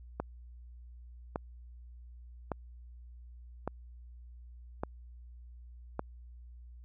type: click train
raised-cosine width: 1 ms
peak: -19 dBFS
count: 6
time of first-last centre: 0.2-5.994 s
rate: 0.863 Hz
effects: added 60 Hz sine -48 dBFS peak until 6.84 s